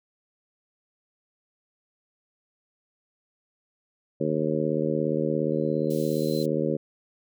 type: harmonic tone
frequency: 77.2 Hz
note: D#2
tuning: 13 cents flat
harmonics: 2 / 3 / 4 / 5 / 6 / 7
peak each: -30 / -30 / -30 / -30 / -30 / -30 dBFS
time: 4.2-6.77 s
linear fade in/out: 10 ms
type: tone with exponential growth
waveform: triangle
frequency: 4071 Hz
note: C8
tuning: 48 cents flat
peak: -35 dBFS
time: 5.51-6.43 s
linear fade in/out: 5 ms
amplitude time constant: 200 ms
type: high-pass noise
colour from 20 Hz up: white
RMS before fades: -45 dBFS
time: 5.9-6.46 s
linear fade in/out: 5 ms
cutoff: 3200 Hz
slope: 24 dB/octave
effects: none